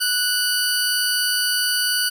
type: tone pair together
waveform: 20% pulse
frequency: 1480 / 4699 Hz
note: F#6 / D8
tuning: 0 / 0 cents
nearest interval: octave + minor sixth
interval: 2000 cents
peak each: -16 dBFS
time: 0-2.1 s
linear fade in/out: 20 ms
effects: none